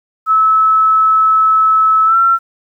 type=tone with pitch glide; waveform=sine; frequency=1300 to 1349.7 Hz; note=E6 to E6; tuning=-24 to +40 cents; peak=-7 dBFS; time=0.26-2.39 s; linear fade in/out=50 ms; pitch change=+64 cents; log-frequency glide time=2.05-2.16 s; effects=8-bit